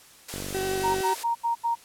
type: high-pass noise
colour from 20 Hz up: white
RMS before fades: -36 dBFS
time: 0.28-1.24 s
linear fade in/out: 10 ms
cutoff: 350 Hz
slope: 24 dB/octave
type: click train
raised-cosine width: 2 ms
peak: -22 dBFS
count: 33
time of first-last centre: 0.34-1.005 s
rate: 48.1 Hz
type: tone with vibrato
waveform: 35% pulse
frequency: 380 Hz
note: F#4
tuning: 46 cents sharp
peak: -25 dBFS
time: 0.54-1.14 s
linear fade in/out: 10 ms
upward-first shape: square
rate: 11 Hz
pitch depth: 9 cents each way
type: tone bursts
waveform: sine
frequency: 932.3 Hz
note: A#5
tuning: in tune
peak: -22 dBFS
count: 5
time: 0.83-1.754 s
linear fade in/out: 20 ms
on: 120 ms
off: 81 ms
effects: white hiss -52 dBFS RMS until 1.84 s + low-pass 12000 Hz 12 dB/octave